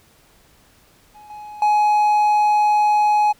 triangle tone with level steps, 840 Hz, G#5, 19 cents sharp, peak -39 / -31 / -11 dBFS, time 1.14-3.33 s, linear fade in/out 20 ms, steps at 1.3 / 1.62 s, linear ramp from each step 2 ms, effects pink hiss -54 dBFS RMS until 3.39 s

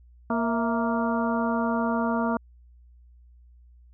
harmonic tone with a mistuned harmonic, 233.1 Hz, A#3, in tune, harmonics 1 / 2 / 3 / 4 / 5 / 6, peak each -25 / -33 / -30 / -31 / -33 / -35 dBFS, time 0.3-2.37 s, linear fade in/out 2 ms, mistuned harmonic 3, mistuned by -88 cents, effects added 60 Hz sine -50 dBFS peak until 3.93 s

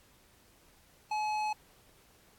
sine tone with tanh clipping, 852 Hz, G#5, 44 cents sharp, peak -32 dBFS, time 1.11-1.53 s, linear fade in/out 5 ms, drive 14 dB, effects pink hiss -63 dBFS RMS until 2.38 s + AAC 64 kbps

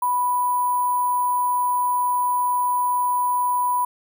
sine tone with sample-and-hold, 987.8 Hz, B5, in tune, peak -18 dBFS, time 0.02-3.85 s, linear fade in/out 5 ms, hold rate 11025 Hz, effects none

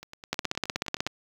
two click trains, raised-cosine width 0.2 ms, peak -24 / -9 dBFS, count 11 / 13, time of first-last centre 0.03-1.073 / 0.33-1.066 s, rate 9.59 / 16.3 Hz, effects high-pass 60 Hz 12 dB/octave + 7-bit

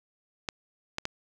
clicks, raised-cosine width 0.2 ms, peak -13 dBFS, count 3, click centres 0.488 / 0.984 / 1.054 s, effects none

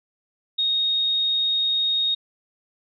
sine tone, 3729 Hz, A#7, in tune, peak -19 dBFS, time 0.58-2.15 s, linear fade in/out 10 ms, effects none

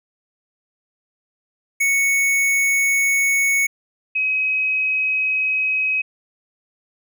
square / sine tone pair in turn, 2217 / 2539 Hz, C#7 / D#7, 0 / +34 cents, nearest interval major second, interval 234 cents, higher second, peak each -16 / -17 dBFS, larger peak first, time 1.8-3.67 / 4.15-6.02 s, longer neither, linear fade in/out 10 ms, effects none

